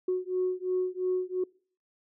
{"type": "beating tone pair", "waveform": "sine", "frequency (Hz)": [366.2, 369.1], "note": ["F#4", "F#4"], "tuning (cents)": [-18, -4], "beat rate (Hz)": 2.9, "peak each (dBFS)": -29, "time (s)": [0.08, 1.44], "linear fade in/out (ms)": 5, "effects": ["noise-tail reverb RT60 0.5 s tail -26 dB re dry", "tanh soft clip ceiling -20 dBFS"]}